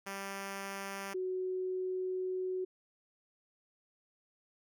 5% pulse / sine tone pair in turn, 196.5 / 370.9 Hz, G3 / F#4, +4 / +4 cents, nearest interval major seventh, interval 1100 cents, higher second, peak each -28 / -33 dBFS, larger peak first, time 0.06-1.14 / 1.14-2.65 s, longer second, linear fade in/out 10 ms, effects none

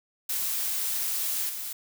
blue noise with level steps, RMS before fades -29 / -35 dBFS, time 0.29-1.73 s, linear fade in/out 5 ms, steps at 1.49 s, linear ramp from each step 5 ms, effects none

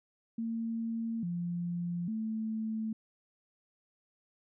sine tone with pitch steps, 227.8 / 173.6 / 220.1 Hz, A#3 / F3 / A3, -40 / -10 / +1 cents, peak -32 dBFS, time 0.38-2.93 s, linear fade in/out 5 ms, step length 850 ms, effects none

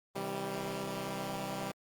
10% pulse chord, C major, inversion none, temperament equal with one note detuned, 130.81 / 161.14 / 196 Hz, C3 / E3 / G3, 0 / -39 / 0 cents, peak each -34 / -34 / -30 dBFS, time 0.15-1.72 s, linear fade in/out 10 ms, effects Opus 24 kbps

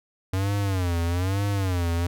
square tone with vibrato, 92.5 Hz, F#2, in tune, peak -23 dBFS, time 0.33-2.07 s, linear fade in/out 5 ms, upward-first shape sine, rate 1.1 Hz, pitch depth 160 cents each way, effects none

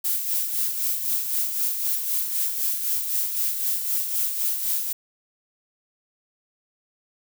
violet noise with tremolo, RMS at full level -23 dBFS, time 0.04-4.93 s, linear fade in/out 10 ms, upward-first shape sine, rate 3.9 Hz, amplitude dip 50%, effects none

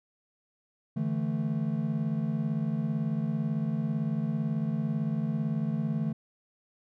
triangle chord, D suspended second, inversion none, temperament equal, 146.83 / 164.81 / 220 Hz, D3 / E3 / A3, 0 / 0 / 0 cents, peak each -30 / -30 / -29 dBFS, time 0.96-6.13 s, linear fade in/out 10 ms, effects none

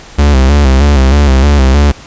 45% pulse tone with vibrato, 69 Hz, C#2, 7 cents flat, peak -4 dBFS, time 0.18-1.92 s, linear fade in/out 10 ms, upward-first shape square, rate 3.2 Hz, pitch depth 79 cents each way, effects pink hiss -33 dBFS RMS until 2.06 s + resampled to 16000 Hz

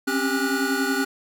square tone cluster, 265.9 / 276.6 / 394.8 / 1455 Hz, C4 / C#4 / G4 / F#6, +28 / -4 / +12 / -29 cents, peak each -27 / -28 / -29 / -27 dBFS, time 0.07-1.05 s, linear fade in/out 10 ms, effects none

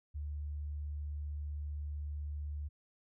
sine tone, 73.7 Hz, D2, 7 cents sharp, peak -37 dBFS, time 0.14-2.69 s, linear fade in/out 20 ms, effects none

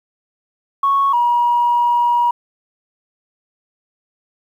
sine tone pair in turn, 1106 / 958.2 Hz, C#6 / A#5, -4 / +47 cents, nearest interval major second, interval 249 cents, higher first, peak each -11 dBFS, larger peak neither, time 0.83-1.13 / 1.13-2.31 s, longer second, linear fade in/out 5 ms, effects tanh soft clip ceiling -7 dBFS + 8-bit

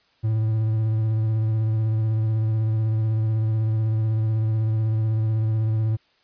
triangle tone with vibrato, 110 Hz, A2, in tune, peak -17 dBFS, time 0.23-5.97 s, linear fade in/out 20 ms, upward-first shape triangle, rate 16 Hz, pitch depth 31 cents each way, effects white hiss -62 dBFS RMS until 6.23 s + resampled to 11025 Hz

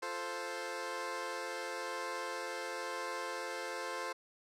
15% pulse chord, F major, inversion none, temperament equal, 349.2 / 440 / 523.3 Hz, F4 / A4 / C5, 0 / 0 / 0 cents, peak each -39 / -37 / -34 dBFS, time 0.02-4.13 s, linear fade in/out 10 ms, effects low-pass 9000 Hz 12 dB/octave

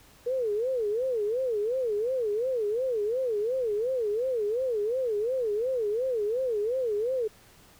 sine tone with vibrato, 465.1 Hz, A#4, 4 cents flat, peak -25 dBFS, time 0.26-7.28 s, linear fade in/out 10 ms, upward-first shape sine, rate 2.8 Hz, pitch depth 220 cents each way, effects pink hiss -56 dBFS RMS until 7.79 s

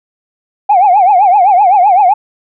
sine tone with vibrato, 772 Hz, G5, 27 cents flat, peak -3 dBFS, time 0.69-2.14 s, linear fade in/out 10 ms, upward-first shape triangle, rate 7.8 Hz, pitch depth 200 cents each way, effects tanh soft clip ceiling 0 dBFS

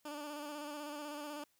15% pulse tone with vibrato, 295 Hz, D4, 8 cents sharp, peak -36 dBFS, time 0.05-1.44 s, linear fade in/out 5 ms, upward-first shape square, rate 16 Hz, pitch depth 33 cents each way, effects white hiss -75 dBFS RMS until 1.59 s

